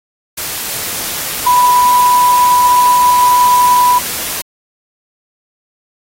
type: tone in noise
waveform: sine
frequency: 987.8 Hz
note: B5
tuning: in tune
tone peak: -6 dBFS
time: 1.46-3.99 s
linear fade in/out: 10 ms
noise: white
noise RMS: -20 dBFS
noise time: 0.37-4.42 s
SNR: +11 dB
effects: AAC 48 kbps